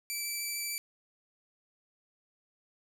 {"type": "tone with vibrato", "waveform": "10% pulse", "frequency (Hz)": 2323, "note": "D7", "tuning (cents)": -20, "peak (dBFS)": -25, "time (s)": [0.1, 0.78], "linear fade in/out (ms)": 0, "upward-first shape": "triangle", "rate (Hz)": 13, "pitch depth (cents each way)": 9, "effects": []}